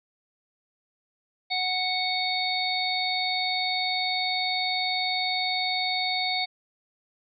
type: harmonic tone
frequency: 740 Hz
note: F#5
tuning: in tune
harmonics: 1 / 3 / 5 / 6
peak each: -30 / -30 / -30 / -30 dBFS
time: 1.5-6.46 s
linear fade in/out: 20 ms
effects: none